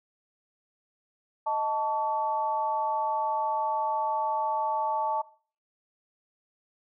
sine tone with amplitude modulation, 880 Hz, A5, in tune, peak -21 dBFS, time 1.46-5.22 s, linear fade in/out 10 ms, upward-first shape sine, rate 254 Hz, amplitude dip 90%, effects noise-tail reverb RT60 0.4 s tail -18 dB re dry

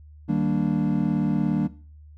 triangle chord, Eb major seventh, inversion none, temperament equal with one note detuned, 156.28 / 196 / 233.1 / 293.7 Hz, Eb3 / G3 / Bb3 / D4, +8 / 0 / 0 / 0 cents, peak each -24 dBFS, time 0.28-1.68 s, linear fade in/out 20 ms, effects noise-tail reverb RT60 0.4 s tail -17 dB re dry + added 75 Hz sine -44 dBFS peak until 2.17 s

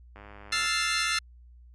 click train, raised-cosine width 0.5 ms, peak -32 dBFS, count 52, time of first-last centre 0.16-0.66 s, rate 102 Hz
20% pulse chord, F major seventh, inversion third, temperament equal, 1318.5 / 1396.9 / 1760 / 2093 Hz, E6 / F6 / A6 / C7, 0 / 0 / 0 / 0 cents, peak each -26 / -27 / -26 / -25 dBFS, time 0.52-1.19 s, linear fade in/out 5 ms
effects added 60 Hz sine -49 dBFS peak until 1.74 s + resampled to 24000 Hz

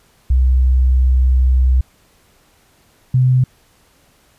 sine tone pair in turn, 63.9 / 127.8 Hz, C2 / C3, -40 / -40 cents, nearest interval octave, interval 1200 cents, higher second, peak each -9 dBFS, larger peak neither, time 0.3-1.81 / 3.14-3.44 s, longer first, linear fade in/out 5 ms, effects pink hiss -54 dBFS RMS until 4.38 s + resampled to 32000 Hz

